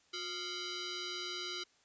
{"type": "tone with frequency modulation", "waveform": "sine", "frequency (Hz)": 514, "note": "C5", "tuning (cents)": -31, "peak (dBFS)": -38, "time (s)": [0.13, 1.64], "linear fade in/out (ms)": 10, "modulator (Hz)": 874, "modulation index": 5.6, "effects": ["white hiss -69 dBFS RMS until 1.84 s", "resampled to 16000 Hz"]}